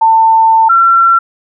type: tone pair in turn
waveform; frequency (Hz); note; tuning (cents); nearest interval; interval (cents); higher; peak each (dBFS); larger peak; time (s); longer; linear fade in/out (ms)
sine; 895 / 1357.9; A5 / F6; +29 / -49; perfect fifth; 722; second; -4; neither; 0.01-0.69 / 0.69-1.19; first; 10
effects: none